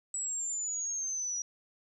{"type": "exponential sweep", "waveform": "sine", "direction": "down", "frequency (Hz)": [7880, 5770], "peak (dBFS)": -32, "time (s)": [0.14, 1.42], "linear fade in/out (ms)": 2, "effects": []}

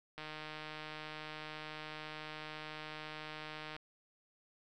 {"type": "click train", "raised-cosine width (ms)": 0.3, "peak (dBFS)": -29, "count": 553, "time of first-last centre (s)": [0.18, 3.764], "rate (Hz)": 154, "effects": []}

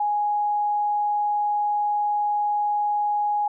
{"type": "tone", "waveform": "sine", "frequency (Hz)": 830.6, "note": "G#5", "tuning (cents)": 0, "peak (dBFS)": -20, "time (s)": [0, 3.48], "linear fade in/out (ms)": 5, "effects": []}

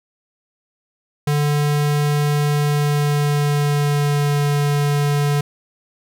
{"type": "tone with pitch glide", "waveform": "square", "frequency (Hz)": [146.83, 144.89], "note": ["D3", "D3"], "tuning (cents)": [0, -23], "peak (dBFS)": -16, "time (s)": [1.27, 5.41], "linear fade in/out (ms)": 5, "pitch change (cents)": -23, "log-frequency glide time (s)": [2.55, 4.39], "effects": []}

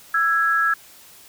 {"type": "tone pair together", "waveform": "sine", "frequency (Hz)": [1333, 1659.4], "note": ["E6", "G#6"], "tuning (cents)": [19, -2], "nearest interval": "major third", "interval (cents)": 379, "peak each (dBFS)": -19, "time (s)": [0.14, 0.74], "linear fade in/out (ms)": 5, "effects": ["white hiss -47 dBFS RMS until 1.28 s"]}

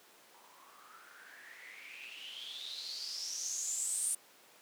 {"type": "noise with low-pass filter sweep", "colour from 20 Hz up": "violet", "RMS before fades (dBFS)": -42, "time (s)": [0.34, 4.15], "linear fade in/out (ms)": 5, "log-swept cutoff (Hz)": [900, 9400], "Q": 9.5, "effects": ["pink hiss -60 dBFS RMS until 4.61 s", "high-pass 400 Hz 12 dB/octave"]}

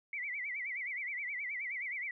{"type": "tone with vibrato", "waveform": "sine", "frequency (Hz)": 2132, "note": "C7", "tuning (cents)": 32, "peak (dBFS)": -36, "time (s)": [0.13, 2.11], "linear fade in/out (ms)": 2, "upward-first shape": "sine", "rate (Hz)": 9.5, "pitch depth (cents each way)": 160, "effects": []}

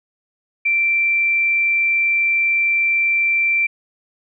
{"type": "tone", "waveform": "sine", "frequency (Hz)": 2349, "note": "D7", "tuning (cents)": 0, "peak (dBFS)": -14, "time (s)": [0.65, 3.67], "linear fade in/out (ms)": 10, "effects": []}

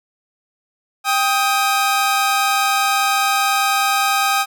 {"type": "tone pair together", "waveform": "sawtooth", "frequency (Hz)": [790.6, 1255], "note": ["G5", "D#6"], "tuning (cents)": [15, 15], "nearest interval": "minor sixth", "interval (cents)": 800, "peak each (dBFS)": -14, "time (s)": [1.04, 4.46], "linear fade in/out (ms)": 50, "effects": []}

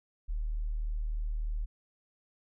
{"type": "tone", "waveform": "sine", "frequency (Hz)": 38.34, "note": "D#1", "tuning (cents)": -25, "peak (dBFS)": -30, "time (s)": [0.28, 1.66], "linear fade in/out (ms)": 20, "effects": []}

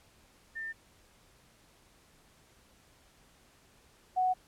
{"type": "tone pair in turn", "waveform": "sine", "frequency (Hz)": [1798, 740.4], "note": ["A6", "F#5"], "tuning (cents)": [37, 1], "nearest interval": "octave + minor third", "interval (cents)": 1536, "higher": "first", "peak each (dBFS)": [-36, -25], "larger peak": "second", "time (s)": [[0.55, 0.73], [4.16, 4.34]], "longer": "neither", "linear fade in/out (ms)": 20, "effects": ["pink hiss -63 dBFS RMS until 4.47 s", "low-pass 12000 Hz 12 dB/octave"]}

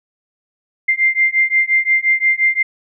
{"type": "beating tone pair", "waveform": "sine", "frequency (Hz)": [2093, 2098.7], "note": ["C7", "C7"], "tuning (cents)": [0, 5], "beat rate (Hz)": 5.7, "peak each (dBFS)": [-15, -15], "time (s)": [0.88, 2.63], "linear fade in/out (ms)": 10, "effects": []}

